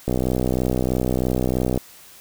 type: click train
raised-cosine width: 2 ms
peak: -8 dBFS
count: 108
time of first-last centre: 0.08-1.776 s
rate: 63.1 Hz
effects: white hiss -46 dBFS RMS until 2.2 s